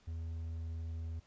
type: tone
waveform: triangle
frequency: 81.8 Hz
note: E2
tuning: 13 cents flat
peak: -36 dBFS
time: 0.07-1.2 s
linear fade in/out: 10 ms
effects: pink hiss -68 dBFS RMS until 1.26 s + resampled to 16000 Hz